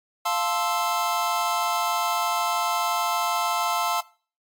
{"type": "chord", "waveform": "square", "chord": "F major seventh", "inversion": "none", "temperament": "equal", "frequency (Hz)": [698.5, 880, 1046.5, 1318.5], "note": ["F5", "A5", "C6", "E6"], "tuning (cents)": [0, 0, 0, 0], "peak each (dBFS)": -29, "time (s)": [0.25, 4.01], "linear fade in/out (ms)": 10, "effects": ["noise-tail reverb RT60 0.4 s tail -21 dB re dry", "AAC 64 kbps"]}